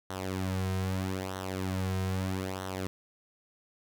sawtooth tone with flanger, 94.2 Hz, F#2, 32 cents sharp, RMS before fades -33 dBFS, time 0.1-2.87 s, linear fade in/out 0 ms, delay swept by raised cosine 0.41 to 3.51 ms, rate 0.79 Hz, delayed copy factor -0.7, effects none

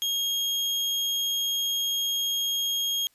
35% pulse tone, 3259 Hz, G#7, 33 cents flat, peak -23 dBFS, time 0.02-3.07 s, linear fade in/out 0 ms, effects white hiss -65 dBFS RMS until 3.14 s + resampled to 32000 Hz

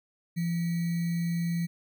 sine tone with sample-and-hold, 169.8 Hz, F3, 48 cents flat, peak -26 dBFS, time 0.36-1.67 s, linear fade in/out 20 ms, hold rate 2100 Hz, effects none

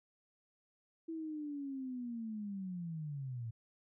sine linear sweep, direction down, 329.6 to 110.4 Hz, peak -39 dBFS, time 1.08-3.51 s, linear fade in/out 10 ms, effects none

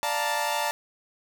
sawtooth chord, Bb major seventh, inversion first, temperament equal, 587.3 / 698.5 / 880 / 932.3 Hz, D5 / F5 / A5 / Bb5, 0 / 0 / 0 / 0 cents, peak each -28 / -30 / -24 / -28 dBFS, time 0.03-0.71 s, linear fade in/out 0 ms, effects none

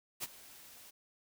white noise with ADSR envelope, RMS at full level -37 dBFS, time 0.2-0.91 s, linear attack 33 ms, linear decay 31 ms, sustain -18 dB, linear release 13 ms, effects none

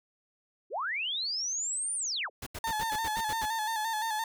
sine linear two-way sweep, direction up then down, 310.8 to 9397 to 310.8 Hz, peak -30 dBFS, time 0.7-2.3 s, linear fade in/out 50 ms, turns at 1.95 s
pink noise bursts, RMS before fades -39 dBFS, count 9, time 2.42-3.457 s, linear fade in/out 5 ms, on 45 ms, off 79 ms
35% pulse tone with vibrato, 880 Hz, A5, in tune, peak -28 dBFS, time 2.64-4.24 s, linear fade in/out 2 ms, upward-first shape square, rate 5.8 Hz, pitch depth 48 cents each way
effects none

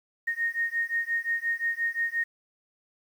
sine beating tone pair, 1851 / 1856.7 Hz, A#6 / A#6, -13 / -7 cents, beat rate 5.7 Hz, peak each -29 dBFS, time 0.27-2.24 s, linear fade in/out 10 ms, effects 9-bit

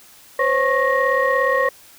sine tone cluster, 509 / 546 / 1093 / 1873 Hz, C5 / C#5 / C#6 / A#6, -48 / -26 / -25 / +8 cents, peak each -20 dBFS, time 0.39-1.69 s, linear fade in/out 5 ms, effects tanh soft clip ceiling -7 dBFS + white hiss -47 dBFS RMS until 1.98 s

